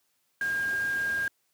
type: tone in noise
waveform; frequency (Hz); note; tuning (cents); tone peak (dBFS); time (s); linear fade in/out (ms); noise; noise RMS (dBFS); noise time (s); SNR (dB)
sine; 1614; G#6; -50; -26; 0.41-1.28; 2; pink; -43; 0.41-1.28; +14
effects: white hiss -73 dBFS RMS until 1.53 s + high-pass 100 Hz 12 dB/octave